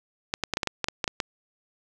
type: clicks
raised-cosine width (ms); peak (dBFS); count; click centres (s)
0.2; -8; 11; 0.339 / 0.437 / 0.537 / 0.571 / 0.632 / 0.673 / 0.843 / 0.885 / 1.042 / 1.078 / 1.202
effects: none